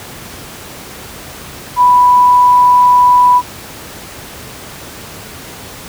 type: tone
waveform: sine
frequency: 987.8 Hz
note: B5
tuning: in tune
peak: -4 dBFS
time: 1.76-3.42 s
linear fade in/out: 50 ms
effects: pink hiss -30 dBFS RMS until 5.88 s + high-pass 60 Hz 12 dB/octave